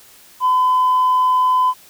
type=tone with tanh clipping; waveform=triangle; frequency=1013 Hz; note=B5; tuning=44 cents sharp; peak=-12 dBFS; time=0.4-1.74 s; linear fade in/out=50 ms; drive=5 dB; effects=white hiss -46 dBFS RMS until 1.89 s